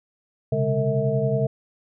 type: tone cluster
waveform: sine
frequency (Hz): 127.7 / 138.6 / 205.7 / 454.9 / 646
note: C3 / C#3 / G#3 / A#4 / E5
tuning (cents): -42 / 0 / -16 / -42 / -35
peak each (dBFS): -27 / -24 / -29 / -25 / -26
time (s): 0.52-1.47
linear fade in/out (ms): 5
effects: none